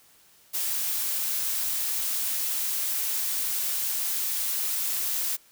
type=noise; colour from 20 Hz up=blue; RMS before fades=-28 dBFS; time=0.53-5.37 s; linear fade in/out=20 ms; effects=white hiss -58 dBFS RMS until 5.51 s